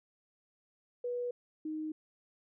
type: tone pair in turn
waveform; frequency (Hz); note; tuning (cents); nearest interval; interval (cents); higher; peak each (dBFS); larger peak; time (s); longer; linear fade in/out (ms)
sine; 487.8 / 310.8; B4 / D#4; -21 / -2; minor sixth; 781; first; -33 / -35; first; 1.04-1.31 / 1.65-1.92; neither; 5
effects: none